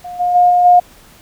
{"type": "tone with level steps", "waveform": "sine", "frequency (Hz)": 713, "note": "F5", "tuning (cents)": 36, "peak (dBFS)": [-25, -12, -6, -8, -4], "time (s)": [0.04, 0.8], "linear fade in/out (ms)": 10, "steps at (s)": [0.19, 0.34, 0.49, 0.64], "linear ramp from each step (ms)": 20, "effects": ["pink hiss -44 dBFS RMS until 1.21 s"]}